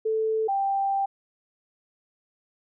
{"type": "tone pair in turn", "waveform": "sine", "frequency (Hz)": [440, 786.7], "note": ["A4", "G5"], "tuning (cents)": [0, 6], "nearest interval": "minor seventh", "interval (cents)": 1006, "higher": "second", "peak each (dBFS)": [-22, -22], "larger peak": "neither", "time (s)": [[0.05, 0.48], [0.48, 1.06]], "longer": "second", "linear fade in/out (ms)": 10, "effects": []}